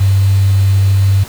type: tone with quantisation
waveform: sine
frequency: 97.6 Hz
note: G2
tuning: 7 cents flat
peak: -7 dBFS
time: 0-1.24 s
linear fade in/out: 10 ms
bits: 5
effects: pink hiss -32 dBFS RMS until 1.28 s